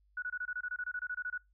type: tone bursts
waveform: sine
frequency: 1471 Hz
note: F#6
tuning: 11 cents flat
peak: -34 dBFS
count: 16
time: 0.17-1.378 s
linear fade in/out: 5 ms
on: 53 ms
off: 24 ms
effects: noise-tail reverb RT60 0.2 s tail -24 dB re dry + added 50 Hz sine -66 dBFS peak until 1.53 s